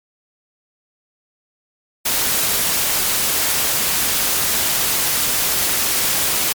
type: noise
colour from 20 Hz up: white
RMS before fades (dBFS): -18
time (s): 2.05-6.53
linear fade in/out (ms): 10
effects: MP3 96 kbps